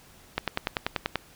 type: click train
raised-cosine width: 0.3 ms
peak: -9 dBFS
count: 9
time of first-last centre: 0.38-1.157 s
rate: 10.3 Hz
effects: pink hiss -54 dBFS RMS until 1.35 s